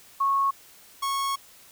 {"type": "tone pair in turn", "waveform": ["sine", "45% pulse"], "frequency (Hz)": [1100, 1100], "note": ["C#6", "C#6"], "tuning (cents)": [-14, -14], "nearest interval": "unison", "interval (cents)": 0, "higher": "neither", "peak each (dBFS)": [-20, -25], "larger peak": "first", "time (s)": [[0.2, 0.51], [1.02, 1.36]], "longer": "second", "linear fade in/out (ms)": 10, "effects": ["white hiss -52 dBFS RMS until 1.71 s"]}